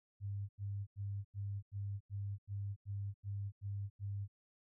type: tone bursts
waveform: sine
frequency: 100.3 Hz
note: G2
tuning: 40 cents sharp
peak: -38 dBFS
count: 11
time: 0.2-4.28 s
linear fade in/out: 50 ms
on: 290 ms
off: 89 ms
effects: none